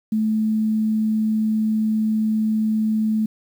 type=tone; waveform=sine; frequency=217.5 Hz; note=A3; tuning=20 cents flat; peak=-17 dBFS; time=0.12-3.26 s; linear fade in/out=5 ms; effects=8-bit